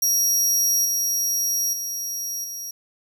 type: tone with level steps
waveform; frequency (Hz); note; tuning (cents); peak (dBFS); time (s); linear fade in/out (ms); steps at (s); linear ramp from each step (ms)
sawtooth; 5670; F8; +25; -15 / -18 / -24 / -28; 0.02-2.71; 5; 0.85 / 1.73 / 2.44; 2
effects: none